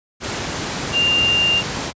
sine tone in noise, 2794 Hz, F7, in tune, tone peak -14 dBFS, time 0.92-1.63 s, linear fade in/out 50 ms, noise pink, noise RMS -24 dBFS, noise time 0.2-1.93 s, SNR +7 dB, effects high-pass 80 Hz 12 dB/octave + resampled to 16000 Hz

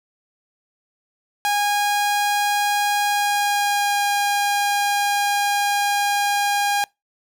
sawtooth tone with pitch glide, 820 to 812.9 Hz, G#5 to G#5, -22 to -37 cents, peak -14 dBFS, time 1.45-6.84 s, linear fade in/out 0 ms, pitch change -15 cents, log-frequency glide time 3.06-4.04 s, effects noise-tail reverb RT60 0.2 s tail -26 dB re dry

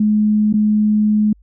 sine tone with dropouts, 212 Hz, G#3, 36 cents sharp, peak -11 dBFS, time 0-1.33 s, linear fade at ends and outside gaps 5 ms, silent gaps 0.528-0.538 s, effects added 50 Hz sine -46 dBFS peak until 1.42 s

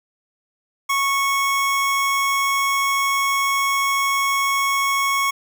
25% pulse tone, 1103 Hz, C#6, 9 cents flat, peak -14 dBFS, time 0.89-5.31 s, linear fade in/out 10 ms, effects none

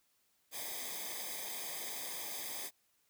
white noise with comb filter, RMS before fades -42 dBFS, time 0.51-2.71 s, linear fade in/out 50 ms, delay 0.71 ms, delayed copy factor -0.9, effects white hiss -75 dBFS RMS until 3.09 s

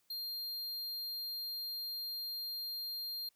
square tone, 4200 Hz, C8, 6 cents sharp, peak -39 dBFS, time 0.1-3.29 s, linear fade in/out 5 ms, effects white hiss -75 dBFS RMS until 3.35 s

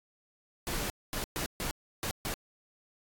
pink noise bursts at uneven times, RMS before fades -34 dBFS, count 6, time 0.67-0.9 / 1.13-1.24 / 1.36-1.46 / 1.6-1.71 / 2.03-2.11 / 2.25-2.34 s, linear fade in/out 0 ms, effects AAC 64 kbps

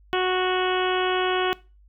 harmonic tone, 368.6 Hz, F#4, 7 cents flat, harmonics 1 / 2 / 3 / 4 / 5 / 6 / 7 / 8 / 9, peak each -23 / -27 / -29 / -30 / -35 / -36 / -35 / -32 / -36 dBFS, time 0.13-1.53 s, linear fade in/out 0 ms, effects noise-tail reverb RT60 0.3 s tail -21 dB re dry + added 50 Hz sine -51 dBFS peak until 1.88 s

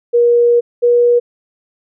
sine tone pair in turn, 476.4 / 480.8 Hz, A#4 / B4, +38 / -46 cents, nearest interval unison, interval 16 cents, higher second, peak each -7 dBFS, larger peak neither, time 0.13-0.61 / 0.82-1.2 s, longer first, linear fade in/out 20 ms, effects none

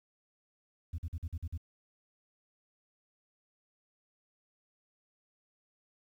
sine tone bursts, 82.41 Hz, E2, in tune, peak -31 dBFS, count 7, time 0.93-1.577 s, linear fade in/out 10 ms, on 53 ms, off 46 ms, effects tanh soft clip ceiling -33 dBFS + 11-bit

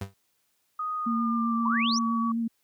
35% pulse tone with exponential decay, 98.1 Hz, G2, 2 cents sharp, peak -27 dBFS, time 0.01-0.14 s, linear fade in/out 5 ms, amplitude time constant 28 ms
sine tone with pitch glide, 1244.5 to 1134.6 Hz, D#6 to C#6, 0 to +40 cents, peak -28 dBFS, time 0.79-2.32 s, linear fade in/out 5 ms, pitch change -160 cents, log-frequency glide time 0.96-1.9 s
sine tone with vibrato, 230 Hz, A#3, 23 cents flat, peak -25 dBFS, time 1.06-2.48 s, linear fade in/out 10 ms, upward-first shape sine, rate 7.7 Hz, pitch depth 18 cents each way
sine exponential sweep, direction up, 910 to 6290 Hz, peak -26 dBFS, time 1.65-1.99 s, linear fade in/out 10 ms
effects white hiss -72 dBFS RMS until 2.63 s + high-pass 60 Hz 12 dB/octave

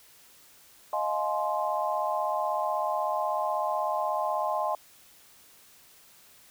sine chord, F minor seventh, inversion third, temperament equal with one note detuned, 622.3 / 698.5 / 848.1 / 1046.5 Hz, Eb5 / F5 / Ab5 / C6, 0 / 0 / +36 / 0 cents, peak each -31 / -33 / -31 / -31 dBFS, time 0.93-4.75 s, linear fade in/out 2 ms, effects white hiss -56 dBFS RMS until 6.5 s

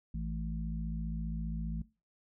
harmonic tone, 55 Hz, A1, in tune, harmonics 1 / 3 / 4, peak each -36 / -39 / -43 dBFS, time 0.14-1.82 s, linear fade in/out 5 ms, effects noise-tail reverb RT60 0.3 s tail -20 dB re dry

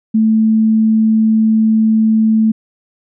sine tone, 220 Hz, A3, in tune, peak -8 dBFS, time 0.14-2.52 s, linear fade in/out 10 ms, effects none

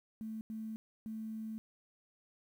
sine tone bursts at uneven times, 220 Hz, A3, in tune, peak -39 dBFS, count 3, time 0.21-0.41 / 0.5-0.76 / 1.06-1.58 s, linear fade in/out 0 ms, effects 11-bit

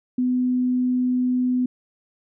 sine tone, 251 Hz, B3, 28 cents sharp, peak -18 dBFS, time 0.18-1.66 s, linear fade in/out 5 ms, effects none

